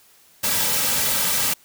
white noise with comb filter, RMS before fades -21 dBFS, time 0.43-1.54 s, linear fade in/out 10 ms, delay 2.8 ms, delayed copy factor -0.6, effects white hiss -54 dBFS RMS until 1.64 s

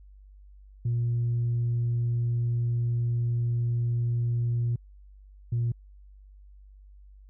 sine tone pair in turn, 118.7 / 118.15 Hz, A#2 / A#2, +32 / +24 cents, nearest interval unison, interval 8 cents, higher first, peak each -22 dBFS, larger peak neither, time 0.85-4.76 / 5.52-5.72 s, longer first, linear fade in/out 5 ms, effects tanh soft clip ceiling -21 dBFS + added 49 Hz sine -48 dBFS peak until 7.29 s

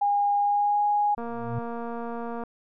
sine tone with pitch glide, 814 to 826.8 Hz, G#5 to G#5, -35 to -8 cents, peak -20 dBFS, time 0.01-1.15 s, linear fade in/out 10 ms, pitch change +27 cents, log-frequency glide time 0.37-0.84 s
sine tone with exponential growth, 120.6 Hz, B2, 41 cents flat, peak -25 dBFS, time 1.17-1.59 s, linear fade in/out 5 ms, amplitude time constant 90 ms
click train, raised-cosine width 1 ms, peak -22 dBFS, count 295, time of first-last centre 1.18-2.436 s, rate 234 Hz
effects none

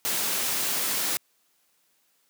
white noise, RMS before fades -27 dBFS, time 0.05-1.17 s, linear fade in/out 0 ms, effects white hiss -68 dBFS RMS until 2.29 s + high-pass 150 Hz 12 dB/octave

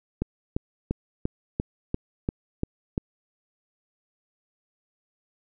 click train, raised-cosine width 3 ms, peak -12 dBFS, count 9, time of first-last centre 0.22-2.979 s, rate 2.9 Hz, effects none

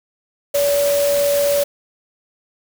sine tone in noise, 571 Hz, D5, 49 cents flat, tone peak -14 dBFS, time 0.54-1.64 s, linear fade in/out 10 ms, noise white, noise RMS -25 dBFS, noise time 0.54-1.64 s, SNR +8 dB, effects none

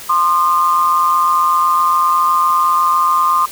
sine tone pair together, 1049 / 1216.8 Hz, C6 / D#6, +4 / -39 cents, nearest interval minor third, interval 257 cents, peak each -13 dBFS, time 0.09-3.46 s, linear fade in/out 10 ms, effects white hiss -32 dBFS RMS until 3.51 s

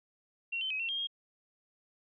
sine tone with pitch steps, 2738 / 3077 / 2541 / 2714 / 3216 / 3248 Hz, F7 / G7 / D#7 / E7 / G7 / G#7, -35 / -33 / +36 / +50 / +44 / -39 cents, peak -32 dBFS, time 0.52-1.072 s, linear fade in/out 10 ms, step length 92 ms, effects none

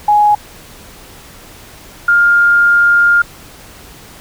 sine tone pair in turn, 834 / 1407.5 Hz, G#5 / F6, +7 / +13 cents, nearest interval major sixth, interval 906 cents, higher second, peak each -6 dBFS, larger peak neither, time 0.08-0.35 / 2.08-3.22 s, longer second, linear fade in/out 5 ms, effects pink hiss -37 dBFS RMS until 4.2 s

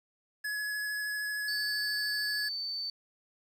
square tone with vibrato, 1692 Hz, G#6, 32 cents sharp, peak -33 dBFS, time 0.44-2.49 s, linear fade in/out 10 ms, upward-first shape sine, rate 13 Hz, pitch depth 11 cents each way
sine tone, 4544 Hz, C#8, 42 cents sharp, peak -33 dBFS, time 1.48-2.9 s, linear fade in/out 2 ms
effects 10-bit

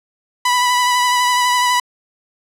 sawtooth tone with vibrato, 987.8 Hz, B5, in tune, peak -9 dBFS, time 0.45-1.8 s, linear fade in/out 5 ms, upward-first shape sine, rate 12 Hz, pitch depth 20 cents each way, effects low-pass 11000 Hz 12 dB/octave

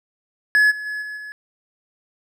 triangle tone with level steps, 1700 Hz, G#6, 40 cents sharp, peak -10 / -26 / -23 / -27 / -30 dBFS, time 0.55-1.32 s, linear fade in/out 0 ms, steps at 0.7 / 0.85 / 1.01 / 1.16 s, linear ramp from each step 20 ms, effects none

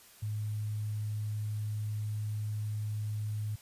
sine tone with sample-and-hold, 106.2 Hz, G#2, 39 cents sharp, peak -32 dBFS, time 0.22-3.56 s, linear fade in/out 10 ms, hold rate 8820 Hz, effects white hiss -57 dBFS RMS until 3.61 s + resampled to 32000 Hz

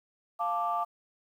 sine chord, D minor, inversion first, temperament equal, 698.5 / 880 / 1174.7 Hz, F5 / A5 / D6, 0 / 0 / 0 cents, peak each -31 / -33 / -30 dBFS, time 0.39-0.85 s, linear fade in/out 20 ms, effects tanh soft clip ceiling -19 dBFS + 10-bit

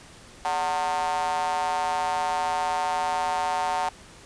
square tone with high-pass filter, 82.41 Hz, E2, in tune, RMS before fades -26 dBFS, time 0.45-3.89 s, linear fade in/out 0 ms, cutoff 820 Hz, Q 10, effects pink hiss -48 dBFS RMS until 4.25 s + resampled to 22050 Hz

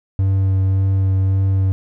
triangle tone with vibrato, 96 Hz, G2, 36 cents flat, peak -11 dBFS, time 0.19-1.72 s, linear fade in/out 0 ms, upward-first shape sine, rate 1.8 Hz, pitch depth 12 cents each way, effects none

